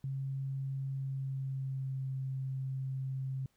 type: tone with pitch glide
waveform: sine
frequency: 135.3 to 132.9 Hz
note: C#3 to C3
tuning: -42 to +27 cents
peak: -34 dBFS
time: 0.04-3.46 s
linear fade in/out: 2 ms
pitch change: -31 cents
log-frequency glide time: 0.91-2.11 s
effects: pink hiss -75 dBFS RMS until 3.56 s